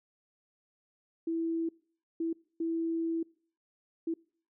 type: tone bursts at uneven times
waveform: sine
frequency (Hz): 329.6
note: E4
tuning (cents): 0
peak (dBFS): -29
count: 4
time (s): 1.27-1.69 / 2.2-2.33 / 2.6-3.23 / 4.07-4.14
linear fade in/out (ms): 5
effects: noise-tail reverb RT60 0.5 s tail -25 dB re dry